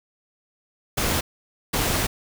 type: noise bursts at uneven times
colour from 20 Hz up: pink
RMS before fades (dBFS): -23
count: 2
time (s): 0.97-1.21 / 1.73-2.07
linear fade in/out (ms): 10
effects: none